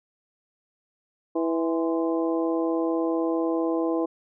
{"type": "harmonic tone with a mistuned harmonic", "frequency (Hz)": 164.4, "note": "E3", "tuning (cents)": -4, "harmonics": [2, 3, 4, 5, 6], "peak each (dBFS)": [-24, -28, -32, -37, -36], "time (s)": [1.35, 4.06], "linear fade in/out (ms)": 10, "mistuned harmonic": 6, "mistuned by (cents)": 83, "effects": []}